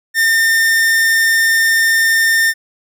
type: tone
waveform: 45% pulse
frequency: 1809 Hz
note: A6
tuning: 48 cents sharp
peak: -10 dBFS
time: 0.14-2.54 s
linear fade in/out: 50 ms
effects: none